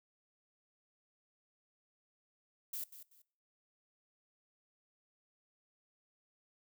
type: noise with echo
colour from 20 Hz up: violet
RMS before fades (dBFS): -41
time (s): 2.73-2.84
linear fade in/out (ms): 5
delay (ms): 190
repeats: 2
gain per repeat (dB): -12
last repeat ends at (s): 3.22
effects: noise-tail reverb RT60 0.5 s tail -21 dB re dry